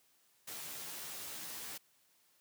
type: noise with comb filter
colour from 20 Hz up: white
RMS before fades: -45 dBFS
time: 0.47-1.78 s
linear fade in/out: 10 ms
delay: 13 ms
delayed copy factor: +0.95
effects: white hiss -71 dBFS RMS until 2.4 s + high-pass 100 Hz 12 dB/octave